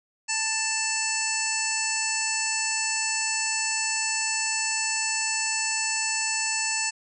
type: harmonic tone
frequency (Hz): 884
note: A5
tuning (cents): +8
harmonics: 1 / 2 / 3 / 5 / 6 / 7 / 8 / 9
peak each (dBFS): -35 / -34 / -30 / -34 / -35 / -35 / -33 / -30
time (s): 0.28-6.91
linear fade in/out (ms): 20
effects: none